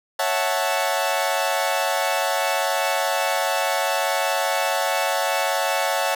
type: chord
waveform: sawtooth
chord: F# minor seventh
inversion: second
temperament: equal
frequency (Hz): 554.4 / 659.3 / 740 / 880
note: C#5 / E5 / F#5 / A5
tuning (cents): 0 / 0 / 0 / 0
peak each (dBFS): -22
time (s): 0.19-6.15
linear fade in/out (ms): 5
effects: none